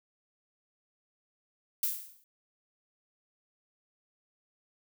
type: noise with exponential decay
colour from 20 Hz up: violet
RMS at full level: -27 dBFS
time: 1.83-2.24 s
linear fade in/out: 1 ms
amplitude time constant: 87 ms
effects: none